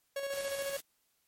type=tone with tremolo; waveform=45% pulse; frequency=554.4 Hz; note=C#5; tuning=in tune; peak=-33 dBFS; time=0.16-0.77 s; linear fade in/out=5 ms; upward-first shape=square; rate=14 Hz; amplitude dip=40%
type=noise; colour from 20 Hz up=white; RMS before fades=-44 dBFS; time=0.32-0.81 s; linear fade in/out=10 ms
effects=white hiss -75 dBFS RMS until 1.27 s + MP3 64 kbps